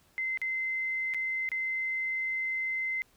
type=tone with dropouts; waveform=sine; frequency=2067 Hz; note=C7; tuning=22 cents flat; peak=-29 dBFS; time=0.18-3.02 s; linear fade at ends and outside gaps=0 ms; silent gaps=0.374-0.416 / 1.138-1.145 / 1.49-1.517 s; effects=pink hiss -65 dBFS RMS until 3.16 s